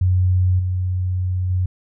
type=tone with level steps; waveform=sine; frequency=91.6 Hz; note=F#2; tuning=17 cents flat; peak=-13 / -18 / -16 dBFS; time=0.01-1.66 s; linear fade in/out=5 ms; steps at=0.59 / 1.5 s; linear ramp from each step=5 ms; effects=none